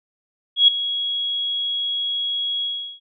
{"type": "tone with ADSR envelope", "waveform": "sine", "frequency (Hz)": 3322, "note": "G#7", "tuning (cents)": 0, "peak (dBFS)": -7, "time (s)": [0.56, 3], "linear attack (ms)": 120, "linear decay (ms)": 5, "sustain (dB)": -14, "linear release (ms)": 370, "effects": []}